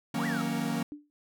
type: chord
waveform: 45% pulse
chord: D# minor seventh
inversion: none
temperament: equal with one note detuned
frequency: 158.37 / 185 / 233.1 / 277.2 Hz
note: D#3 / F#3 / A#3 / C#4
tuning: +31 / 0 / 0 / 0 cents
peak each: -36 / -36 / -32 / -35 dBFS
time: 0.14-0.83 s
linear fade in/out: 5 ms
type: exponential two-way sweep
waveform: triangle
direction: up then down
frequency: 740 to 2013 to 1252 Hz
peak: -33 dBFS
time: 0.18-0.42 s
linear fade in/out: 2 ms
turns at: 0.26 s
type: tone with exponential decay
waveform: sine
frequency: 294.3 Hz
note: D4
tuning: 4 cents sharp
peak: -34 dBFS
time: 0.92-1.1 s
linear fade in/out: 0 ms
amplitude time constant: 38 ms
effects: none